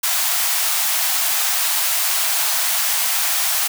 white high-pass noise, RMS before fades -19 dBFS, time 0.03-3.68 s, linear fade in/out 10 ms, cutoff 630 Hz, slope 96 dB/octave, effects none

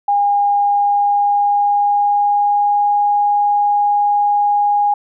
sine tone with pitch glide, 813 to 821.5 Hz, G#5 to G#5, -37 to -19 cents, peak -11 dBFS, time 0.08-4.94 s, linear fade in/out 5 ms, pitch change +18 cents, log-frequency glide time 0.51-2.95 s, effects none

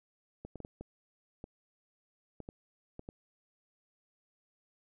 clicks, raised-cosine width 2 ms, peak -30 dBFS, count 10, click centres 0.45 / 0.557 / 0.603 / 0.649 / 0.81 / 1.441 / 2.403 / 2.489 / 2.994 / 3.089 s, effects none

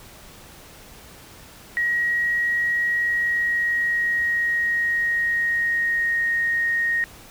sine tone with pitch glide, 1900 to 1864.1 Hz, A#6 to A#6, +33 to -1 cents, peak -19 dBFS, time 1.77-7.04 s, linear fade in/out 0 ms, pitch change -34 cents, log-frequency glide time 2.92-6.27 s, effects pink hiss -45 dBFS RMS until 7.3 s

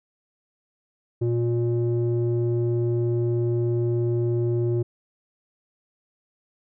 square tone with low-pass filter, 118.4 Hz, A#2, 27 cents sharp, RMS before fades -23 dBFS, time 1.21-4.83 s, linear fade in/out 10 ms, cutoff 380 Hz, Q 2.7, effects none

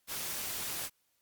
white noise with amplitude modulation, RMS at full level -35 dBFS, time 0.07-0.9 s, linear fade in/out 50 ms, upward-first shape sine, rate 278 Hz, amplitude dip 55%, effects white hiss -75 dBFS RMS until 1.21 s + Opus 48 kbps

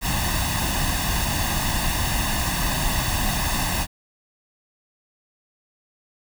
pink noise with comb filter, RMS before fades -23 dBFS, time 0.01-3.87 s, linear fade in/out 50 ms, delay 1.1 ms, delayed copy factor +0.75, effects none

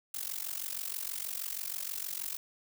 blue noise with amplitude modulation, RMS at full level -34 dBFS, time 0.14-2.37 s, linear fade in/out 5 ms, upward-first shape sine, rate 46.3 Hz, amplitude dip 90%, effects none

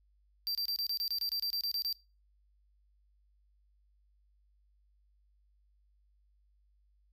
square tone bursts, 4700 Hz, D8, 1 cent sharp, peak -32 dBFS, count 14, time 0.47-1.927 s, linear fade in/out 0 ms, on 79 ms, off 27 ms, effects noise-tail reverb RT60 0.3 s tail -22 dB re dry + added 50 Hz sine -66 dBFS peak until 7.12 s

